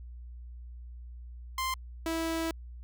sawtooth tone pair in turn, 1046 / 327.2 Hz, C6 / E4, -1 / -13 cents, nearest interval octave + minor sixth, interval 2012 cents, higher first, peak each -26 dBFS, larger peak neither, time 1.58-1.74 / 2.06-2.51 s, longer second, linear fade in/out 2 ms, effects added 60 Hz sine -42 dBFS peak until 2.83 s

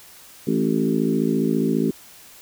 harmonic tone with a mistuned harmonic, 54.7 Hz, A1, 9 cents flat, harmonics 3 / 4 / 5 / 6 / 7 / 8, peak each -26 / -22 / -23 / -30 / -25 / -31 dBFS, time 0.47-1.91 s, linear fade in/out 5 ms, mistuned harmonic 6, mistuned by +20 cents, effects white hiss -46 dBFS RMS until 2.41 s

